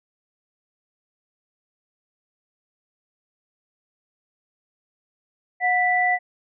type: tone pair together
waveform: sine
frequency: 726 / 1975.5 Hz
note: F#5 / B6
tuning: -33 / 0 cents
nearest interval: octave + perfect fourth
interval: 1733 cents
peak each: -20 dBFS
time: 5.6-6.19 s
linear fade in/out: 50 ms
effects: none